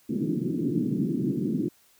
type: band-pass noise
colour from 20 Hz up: white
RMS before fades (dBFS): -27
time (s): 0.09-1.69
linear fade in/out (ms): 10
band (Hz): 140 to 340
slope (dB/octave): 48
effects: white hiss -61 dBFS RMS until 1.99 s